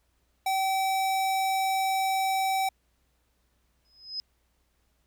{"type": "tone", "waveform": "square", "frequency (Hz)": 768, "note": "G5", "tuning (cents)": -36, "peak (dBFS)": -25, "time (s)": [0.46, 2.69], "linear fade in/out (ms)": 5}
{"type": "tone with exponential growth", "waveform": "sine", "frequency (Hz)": 5070, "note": "D#8", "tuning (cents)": 32, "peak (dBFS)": -28, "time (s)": [3.85, 4.2], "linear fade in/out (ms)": 0, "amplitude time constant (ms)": 74}
{"effects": ["added 60 Hz sine -70 dBFS peak until 5.06 s", "pink hiss -73 dBFS RMS until 5.06 s"]}